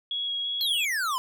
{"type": "tone with vibrato", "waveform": "sine", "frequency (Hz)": 3322, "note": "G#7", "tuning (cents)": 0, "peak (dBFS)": -27, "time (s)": [0.11, 0.85], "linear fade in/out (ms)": 2, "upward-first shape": "square", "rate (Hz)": 3, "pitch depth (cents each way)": 8}
{"type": "exponential sweep", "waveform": "square", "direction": "down", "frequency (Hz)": [4341, 987.8], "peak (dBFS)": -26, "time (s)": [0.61, 1.18], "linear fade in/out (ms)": 0}
{"effects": []}